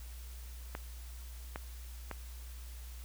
clicks, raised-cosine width 0.5 ms, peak -24 dBFS, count 3, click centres 0.751 / 1.559 / 2.113 s, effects added 60 Hz sine -44 dBFS peak until 3.04 s + white hiss -56 dBFS RMS until 3.04 s

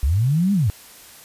sine linear two-way sweep, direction up then down, 58.9 to 207.7 to 85.7 Hz, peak -15 dBFS, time 0.03-0.7 s, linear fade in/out 0 ms, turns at 0.53 s, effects white hiss -44 dBFS RMS until 1.24 s + resampled to 32000 Hz

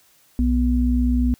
sine tone pair together, 61.74 / 246.4 Hz, B1 / B3, 0 / -4 cents, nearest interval 2 octaves, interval 2396 cents, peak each -18 / -19 dBFS, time 0.39-1.34 s, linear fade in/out 0 ms, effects white hiss -57 dBFS RMS until 1.39 s

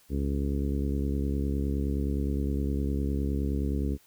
harmonic tone, 69.7 Hz, C#2, 10 cents sharp, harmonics 1 / 2 / 3 / 4 / 5 / 6 / 7, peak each -28 / -35 / -34 / -34 / -40 / -39 / -46 dBFS, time 0.09-3.98 s, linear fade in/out 50 ms, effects white hiss -61 dBFS RMS until 4.06 s

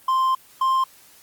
triangle tone pair in turn, 1046.5 / 1052.3 Hz, C6 / C6, 0 / +10 cents, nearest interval unison, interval 10 cents, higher second, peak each -15 dBFS, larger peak neither, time 0.08-0.35 / 0.61-0.84 s, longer first, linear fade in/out 5 ms, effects white hiss -51 dBFS RMS until 1.22 s + Opus 24 kbps

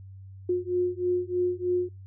sine beating tone pair, 357.3 / 360.5 Hz, F4 / F#4, +40 / -45 cents, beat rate 3.2 Hz, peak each -27 dBFS, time 0.49-1.89 s, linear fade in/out 5 ms, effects noise-tail reverb RT60 0.2 s tail -25 dB re dry + added 96 Hz sine -42 dBFS peak until 2.06 s

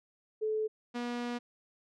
sine / sawtooth tone pair in turn, 433.3 / 241.2 Hz, A4 / B3, -27 / -41 cents, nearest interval minor seventh, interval 1014 cents, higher first, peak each -29 / -30 dBFS, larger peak first, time 0.41-0.68 / 0.94-1.39 s, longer second, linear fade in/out 20 ms, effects low-pass 5000 Hz 12 dB/octave

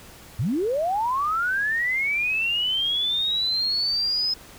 sine linear sweep, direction up, 90.5 to 5120 Hz, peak -21 dBFS, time 0.39-4.34 s, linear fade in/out 5 ms, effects pink hiss -46 dBFS RMS until 4.58 s

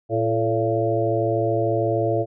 harmonic tone with a mistuned harmonic, 113.3 Hz, A#2, 49 cents flat, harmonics 1 / 3 / 4 / 5 / 6, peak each -25 / -25 / -25 / -25 / -25 dBFS, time 0.09-2.26 s, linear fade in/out 50 ms, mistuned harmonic 4, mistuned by -58 cents, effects none

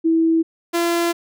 sine / sawtooth tone pair in turn, 326.5 / 341 Hz, E4 / F4, -17 / -41 cents, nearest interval minor second, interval 76 cents, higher second, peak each -13 dBFS, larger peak neither, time 0.04-0.43 / 0.73-1.13 s, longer second, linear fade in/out 20 ms, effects none

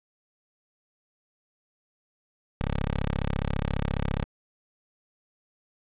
10% pulse tone, 34.65 Hz, C#1, in tune, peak -18 dBFS, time 2.61-4.24 s, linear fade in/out 0 ms, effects resampled to 8000 Hz + 8-bit

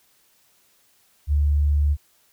sine tone, 73 Hz, D2, 10 cents flat, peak -16 dBFS, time 1.27-1.97 s, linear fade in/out 50 ms, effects white hiss -61 dBFS RMS until 2.32 s

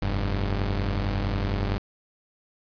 sawtooth tone pair together, 44.41 / 99.7 Hz, F1 / G2, +30 / +30 cents, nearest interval octave + major second, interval 1400 cents, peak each -23 dBFS, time 0.02-1.78 s, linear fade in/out 0 ms, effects resampled to 11025 Hz + 8-bit

